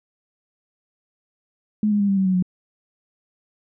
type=tone with pitch steps; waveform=sine; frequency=211.8 / 206.5 / 201.3 / 196.25 / 191.33 / 186.53 / 181.84 Hz; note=G#3 / G#3 / G3 / G3 / G3 / F#3 / F#3; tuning=+34 / -10 / +46 / +2 / -42 / +14 / -30 cents; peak=-16 dBFS; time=1.83-2.425 s; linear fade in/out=2 ms; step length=85 ms; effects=none